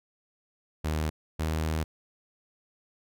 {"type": "tone pair in turn", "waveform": "sawtooth", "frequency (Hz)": [77.78, 79], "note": ["D#2", "D#2"], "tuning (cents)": [0, 27], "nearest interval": "unison", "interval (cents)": 27, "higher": "second", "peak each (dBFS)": -23, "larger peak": "neither", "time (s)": [[0.84, 1.1], [1.39, 1.84]], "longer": "second", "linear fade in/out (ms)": 10, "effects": []}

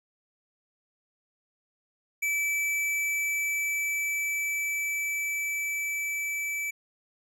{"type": "tone with level ramp", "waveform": "square", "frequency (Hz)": 2310, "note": "D7", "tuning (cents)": -29, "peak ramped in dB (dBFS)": [-26, -30], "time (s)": [2.22, 6.71], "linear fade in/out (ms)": 10, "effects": []}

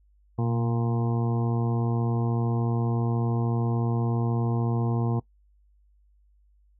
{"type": "harmonic tone with a mistuned harmonic", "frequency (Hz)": 116.54, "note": "A#2", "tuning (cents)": 0, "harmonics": [1, 2, 3, 4, 6, 7, 8, 9], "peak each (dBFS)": [-24, -30, -34, -36, -40, -41, -42, -43], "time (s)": [0.38, 5.2], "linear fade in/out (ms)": 10, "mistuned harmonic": 1, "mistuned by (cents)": 38, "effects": ["noise-tail reverb RT60 0.1 s tail -21 dB re dry", "added 50 Hz sine -58 dBFS peak until 6.79 s"]}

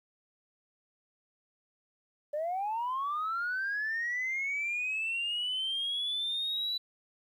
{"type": "linear sweep", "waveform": "sine", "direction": "up", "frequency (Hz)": [577, 3974], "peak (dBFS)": -29, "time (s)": [2.33, 6.78], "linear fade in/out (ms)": 10, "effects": ["tanh soft clip ceiling -27 dBFS", "11-bit"]}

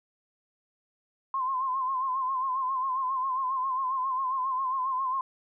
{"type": "tone with vibrato", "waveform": "sine", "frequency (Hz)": 1046.5, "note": "C6", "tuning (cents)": 0, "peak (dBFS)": -26, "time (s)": [1.34, 5.21], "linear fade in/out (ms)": 2, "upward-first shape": "sine", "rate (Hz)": 7.4, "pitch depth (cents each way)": 65, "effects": []}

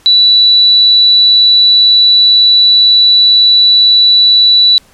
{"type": "tone", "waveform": "sine", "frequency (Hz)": 3951, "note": "B7", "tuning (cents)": 0, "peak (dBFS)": -3, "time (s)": [0.06, 4.78], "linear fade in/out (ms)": 0, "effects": ["pink hiss -45 dBFS RMS until 4.93 s", "low-pass 12000 Hz 12 dB/octave"]}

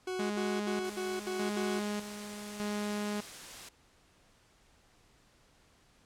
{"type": "tone bursts", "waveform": "40% pulse", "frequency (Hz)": 370, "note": "F#4", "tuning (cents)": 0, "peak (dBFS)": -33, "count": 6, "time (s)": [0.07, 1.795], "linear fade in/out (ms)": 5, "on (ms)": 230, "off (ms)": 69}
{"type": "tone with tremolo", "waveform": "sawtooth", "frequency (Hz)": 207.7, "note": "G#3", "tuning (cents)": 0, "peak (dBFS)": -29, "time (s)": [0.19, 3.21], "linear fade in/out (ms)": 5, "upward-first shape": "square", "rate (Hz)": 0.83, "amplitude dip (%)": 65}
{"type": "noise", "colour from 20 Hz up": "white", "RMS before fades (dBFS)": -46, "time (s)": [0.84, 3.69], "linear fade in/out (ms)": 5}
{"effects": ["pink hiss -65 dBFS RMS until 6.05 s", "low-pass 9000 Hz 12 dB/octave"]}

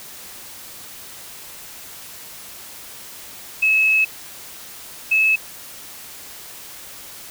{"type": "tone pair in turn", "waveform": "sine", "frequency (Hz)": [2586, 2596], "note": ["E7", "E7"], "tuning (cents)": [-34, -27], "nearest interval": "unison", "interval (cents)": 7, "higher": "second", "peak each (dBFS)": -13, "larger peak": "neither", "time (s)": [[3.62, 4.05], [5.11, 5.36]], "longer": "first", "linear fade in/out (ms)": 10, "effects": ["white hiss -38 dBFS RMS until 7.3 s"]}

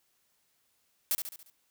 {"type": "noise with echo", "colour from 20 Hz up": "blue", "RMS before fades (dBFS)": -28, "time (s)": [1.11, 1.15], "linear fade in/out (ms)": 0, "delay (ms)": 70, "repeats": 5, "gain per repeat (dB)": -6, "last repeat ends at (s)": 1.5, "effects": ["white hiss -73 dBFS RMS until 1.7 s"]}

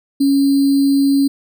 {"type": "tone with sample-and-hold", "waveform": "sine", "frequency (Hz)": 277.2, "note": "C#4", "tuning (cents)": 0, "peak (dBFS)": -10, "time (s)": [0.2, 1.28], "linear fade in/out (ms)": 10, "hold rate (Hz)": 4410, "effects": []}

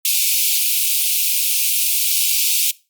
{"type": "high-pass noise", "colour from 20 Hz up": "white", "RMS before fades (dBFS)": -17, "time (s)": [0.05, 2.71], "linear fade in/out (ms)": 2, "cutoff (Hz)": 2300, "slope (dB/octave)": 96, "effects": ["noise-tail reverb RT60 0.3 s tail -22 dB re dry", "Opus 24 kbps"]}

